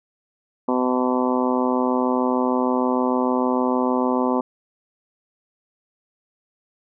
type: harmonic tone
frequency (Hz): 126.6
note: B2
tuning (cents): +43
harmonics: 2 / 3 / 4 / 5 / 6 / 7 / 8 / 9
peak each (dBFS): -21 / -26 / -26 / -29 / -32 / -27 / -28 / -32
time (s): 0.68-4.41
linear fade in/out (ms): 5
effects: none